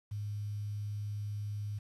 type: tone with quantisation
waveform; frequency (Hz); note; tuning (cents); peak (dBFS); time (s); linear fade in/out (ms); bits
sine; 103.8; G#2; 0; -35; 0.11-1.79; 10; 10
effects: resampled to 32000 Hz